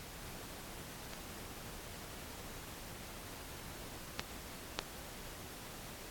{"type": "clicks", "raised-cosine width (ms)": 0.2, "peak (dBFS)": [-27, -17, -13], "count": 3, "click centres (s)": [1.135, 4.195, 4.79], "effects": ["pink hiss -49 dBFS RMS until 6.1 s", "AAC 64 kbps"]}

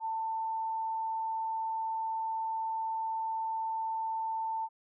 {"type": "tone", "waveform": "sine", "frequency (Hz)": 892, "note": "A5", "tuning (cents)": 23, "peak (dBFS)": -31, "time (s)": [0, 4.69], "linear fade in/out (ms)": 50, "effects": []}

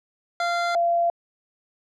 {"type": "tone pair in turn", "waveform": ["25% pulse", "sine"], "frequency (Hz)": [692, 686], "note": ["F5", "F5"], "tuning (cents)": [-16, -31], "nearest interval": "unison", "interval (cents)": 15, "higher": "first", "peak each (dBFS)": -18, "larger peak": "neither", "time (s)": [[0.4, 0.75], [0.75, 1.1]], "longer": "neither", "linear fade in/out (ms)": 2, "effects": ["low-pass 5000 Hz 12 dB/octave"]}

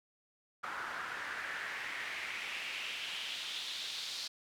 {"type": "noise with band-pass filter sweep", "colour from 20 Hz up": "pink", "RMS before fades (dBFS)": -41, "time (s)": [0.63, 4.28], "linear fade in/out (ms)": 10, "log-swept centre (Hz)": [1300, 4300], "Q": 2.9, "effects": []}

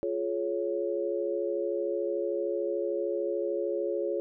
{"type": "chord", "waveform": "sine", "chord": "Db major", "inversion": "first", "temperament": "equal with one note detuned", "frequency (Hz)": [349.2, 422.6, 554.4], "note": ["F4", "Ab4", "Db5"], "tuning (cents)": [0, 30, 0], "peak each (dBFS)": -32, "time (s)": [0.03, 4.2], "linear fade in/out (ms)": 0, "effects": []}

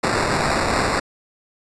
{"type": "noise with sample-and-hold", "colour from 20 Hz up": "white", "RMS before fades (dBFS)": -20, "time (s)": [0.03, 1], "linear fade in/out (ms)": 10, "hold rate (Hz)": 3150, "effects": ["resampled to 22050 Hz"]}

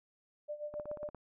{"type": "tone with tremolo", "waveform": "sine", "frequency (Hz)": 595, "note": "D5", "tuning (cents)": 22, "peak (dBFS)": -36, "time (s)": [0.48, 1.1], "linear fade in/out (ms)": 20, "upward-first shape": "sine", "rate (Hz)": 7.5, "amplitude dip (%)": 80}
{"type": "click train", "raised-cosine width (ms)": 1, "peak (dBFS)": -33, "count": 8, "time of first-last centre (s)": [0.74, 1.147], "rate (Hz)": 17.2}
{"effects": []}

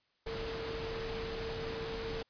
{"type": "tone in noise", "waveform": "sine", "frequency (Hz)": 451.7, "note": "A4", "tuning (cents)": 45, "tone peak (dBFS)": -39, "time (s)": [0.26, 2.23], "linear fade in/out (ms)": 10, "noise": "pink", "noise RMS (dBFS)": -41, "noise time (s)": [0.26, 2.23], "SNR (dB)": -1, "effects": ["white hiss -75 dBFS RMS until 2.29 s", "resampled to 11025 Hz"]}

